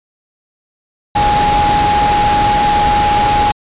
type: tone in noise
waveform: sine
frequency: 830.6 Hz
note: G#5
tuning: in tune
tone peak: -10 dBFS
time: 1.15-3.52 s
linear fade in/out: 10 ms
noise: pink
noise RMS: -17 dBFS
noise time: 1.15-3.52 s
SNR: +4 dB
effects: resampled to 8000 Hz